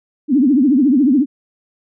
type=tone with vibrato; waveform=sine; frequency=271.5 Hz; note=C#4; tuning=36 cents flat; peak=-9 dBFS; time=0.28-1.26 s; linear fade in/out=50 ms; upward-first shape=triangle; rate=14 Hz; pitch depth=260 cents each way; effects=none